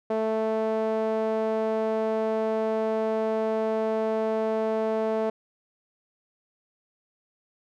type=tone with band-pass filter; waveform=sawtooth; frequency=220 Hz; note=A3; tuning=in tune; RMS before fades=-26 dBFS; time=0.1-5.3 s; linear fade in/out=5 ms; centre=570 Hz; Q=2.5; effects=none